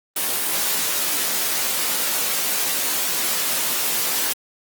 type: noise with comb filter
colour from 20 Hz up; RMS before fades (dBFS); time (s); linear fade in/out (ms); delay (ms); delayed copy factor
white; -22; 0.16-4.33; 5; 17; +0.8
effects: high-pass 200 Hz 12 dB/octave + Opus 24 kbps